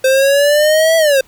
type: exponential two-way sweep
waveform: square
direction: up then down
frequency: 520 to 659.3 to 520 Hz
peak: -9 dBFS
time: 0.04-1.21 s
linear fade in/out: 5 ms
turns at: 0.97 s
effects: pink hiss -48 dBFS RMS until 1.27 s